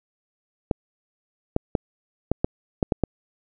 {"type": "clicks", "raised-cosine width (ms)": 2, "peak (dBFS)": -6, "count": 8, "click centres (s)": [0.712, 1.564, 1.752, 2.316, 2.445, 2.828, 2.922, 3.037], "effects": []}